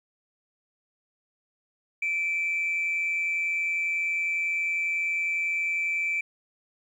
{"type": "tone pair together", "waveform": "sine", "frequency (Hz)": [2331, 2503], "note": ["D7", "D#7"], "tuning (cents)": [-14, 10], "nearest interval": "minor second", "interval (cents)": 124, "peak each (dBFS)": [-24, -34], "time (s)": [2.02, 6.21], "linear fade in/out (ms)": 5, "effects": ["tanh soft clip ceiling -20 dBFS", "10-bit"]}